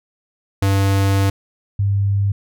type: tone pair in turn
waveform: square / sine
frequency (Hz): 98 / 99.89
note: G2 / G2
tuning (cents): 0 / +33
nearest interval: unison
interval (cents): 33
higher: second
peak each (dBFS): -14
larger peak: neither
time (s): 0.62-1.3 / 1.79-2.32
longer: first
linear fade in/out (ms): 5
effects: none